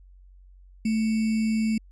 sine tone with sample-and-hold, 220 Hz, A3, in tune, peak -21 dBFS, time 0.85-1.78 s, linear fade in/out 5 ms, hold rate 2450 Hz, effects added 46 Hz sine -48 dBFS peak until 1.91 s + resampled to 22050 Hz

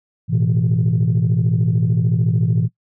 sine chord, A suspended second, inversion none, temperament equal, 110 / 123.47 / 164.81 Hz, A2 / B2 / E3, 0 / 0 / 0 cents, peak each -17 dBFS, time 0.28-2.69 s, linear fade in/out 50 ms, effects noise-tail reverb RT60 0.1 s tail -20 dB re dry + tanh soft clip ceiling -9 dBFS

